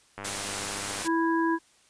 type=click train; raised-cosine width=0.5 ms; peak=-22 dBFS; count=85; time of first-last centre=0.18-1.02 s; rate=100 Hz
type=noise; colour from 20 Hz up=white; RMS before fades=-32 dBFS; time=0.24-1.08 s; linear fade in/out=10 ms
type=harmonic tone; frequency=329.6 Hz; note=E4; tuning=in tune; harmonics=1 / 3 / 5; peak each=-24 / -28 / -32 dBFS; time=1.04-1.59 s; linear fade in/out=50 ms
effects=white hiss -61 dBFS RMS until 1.89 s + resampled to 22050 Hz